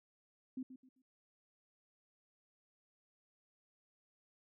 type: tone with echo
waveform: sine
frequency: 258.5 Hz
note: C4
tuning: 21 cents flat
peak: -39 dBFS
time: 0.57-0.63 s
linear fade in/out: 5 ms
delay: 130 ms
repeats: 3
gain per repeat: -11 dB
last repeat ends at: 1.02 s
effects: none